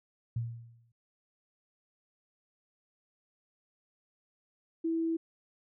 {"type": "tone with exponential decay", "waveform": "sine", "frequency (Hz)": 116.54, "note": "A#2", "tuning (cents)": 0, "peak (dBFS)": -28, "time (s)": [0.36, 0.92], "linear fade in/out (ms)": 5, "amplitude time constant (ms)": 120}
{"type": "tone", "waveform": "sine", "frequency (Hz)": 328, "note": "E4", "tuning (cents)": -9, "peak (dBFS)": -28, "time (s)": [4.84, 5.17], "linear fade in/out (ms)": 10}
{"effects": []}